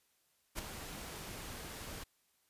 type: noise with ADSR envelope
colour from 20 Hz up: pink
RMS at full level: -38 dBFS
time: 0.55-2.04 s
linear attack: 36 ms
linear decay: 11 ms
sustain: -8 dB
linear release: 10 ms
effects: white hiss -75 dBFS RMS until 2.49 s + resampled to 32000 Hz